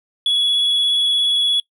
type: tone with vibrato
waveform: triangle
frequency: 3379 Hz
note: G#7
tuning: 29 cents sharp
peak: -12 dBFS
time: 0.26-1.6 s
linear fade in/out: 2 ms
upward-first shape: sine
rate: 17 Hz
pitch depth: 10 cents each way
effects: noise-tail reverb RT60 0.1 s tail -24 dB re dry + tanh soft clip ceiling -8 dBFS